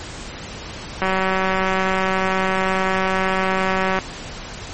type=click train; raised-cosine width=0.5 ms; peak=-5 dBFS; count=562; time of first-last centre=1.02-3.988 s; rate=189 Hz; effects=pink hiss -33 dBFS RMS until 4.73 s + MP3 32 kbps